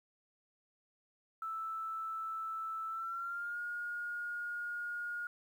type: tone with pitch glide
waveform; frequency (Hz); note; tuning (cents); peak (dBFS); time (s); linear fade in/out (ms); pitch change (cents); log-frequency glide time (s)
sine; 1318.5 to 1429.6; E6 to F6; 0 to +40; -37; 1.42-5.27; 2; +140; 2.88-3.58
effects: 11-bit